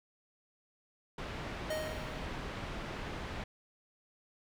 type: low-pass noise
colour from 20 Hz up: pink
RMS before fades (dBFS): -41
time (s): 1.18-3.44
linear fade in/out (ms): 5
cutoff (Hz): 3000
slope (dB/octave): 12
type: tone with exponential decay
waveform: square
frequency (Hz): 622.3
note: D#5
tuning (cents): 0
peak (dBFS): -33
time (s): 1.7-2.53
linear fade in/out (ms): 5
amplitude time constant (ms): 180
effects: none